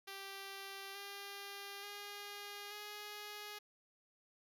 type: tone with pitch steps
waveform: 5% pulse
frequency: 392 / 400 / 408.2 / 416.5 Hz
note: G4 / G4 / G#4 / G#4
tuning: 0 / +35 / -30 / +5 cents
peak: -35 dBFS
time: 0.07-3.59 s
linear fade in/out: 10 ms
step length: 880 ms
effects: none